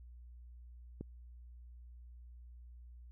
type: click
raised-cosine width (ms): 3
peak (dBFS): -29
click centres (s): 1.01
effects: added 60 Hz sine -51 dBFS peak until 3.11 s